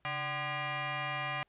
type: tone with frequency modulation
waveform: sine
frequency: 587.3 Hz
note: D5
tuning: in tune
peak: -33 dBFS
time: 0.05-1.43 s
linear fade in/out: 0 ms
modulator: 449 Hz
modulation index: 4.9
effects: pink hiss -75 dBFS RMS until 1.48 s + resampled to 8000 Hz

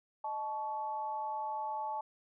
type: tone with amplitude modulation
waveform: sine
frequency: 868 Hz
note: A5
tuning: 24 cents flat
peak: -31 dBFS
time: 0.24-2.01 s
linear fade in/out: 5 ms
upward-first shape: sine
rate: 249 Hz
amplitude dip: 75%
effects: none

